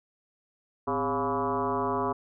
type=tone with frequency modulation; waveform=sine; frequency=698.5 Hz; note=F5; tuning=in tune; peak=-25 dBFS; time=0.87-2.13 s; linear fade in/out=10 ms; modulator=147 Hz; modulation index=3.3; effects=none